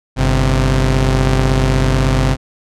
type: tone pair together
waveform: sawtooth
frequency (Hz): 49 / 130.81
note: G1 / C3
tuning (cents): 0 / 0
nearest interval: octave + perfect fourth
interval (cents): 1700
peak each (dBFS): -10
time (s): 0.16-2.37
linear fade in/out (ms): 50
effects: low-pass 8000 Hz 12 dB/octave